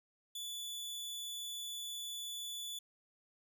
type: tone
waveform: sawtooth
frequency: 3461 Hz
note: A7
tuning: 29 cents flat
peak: -38 dBFS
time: 0.35-2.79 s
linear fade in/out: 5 ms
effects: none